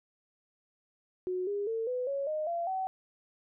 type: tone with pitch steps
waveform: sine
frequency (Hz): 366.3 / 406.4 / 451 / 500.4 / 555.2 / 616 / 683.5 / 758.4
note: F#4 / G#4 / A4 / B4 / C#5 / D#5 / F5 / F#5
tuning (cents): -17 / -38 / +43 / +23 / +3 / -17 / -37 / +43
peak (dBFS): -30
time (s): 1.27-2.87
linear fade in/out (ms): 0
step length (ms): 200
effects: none